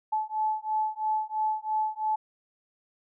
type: beating tone pair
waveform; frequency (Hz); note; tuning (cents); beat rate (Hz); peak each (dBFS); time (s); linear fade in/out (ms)
sine; 863 / 866; A5 / A5; -34 / -28; 3; -29; 0.12-2.16; 10
effects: none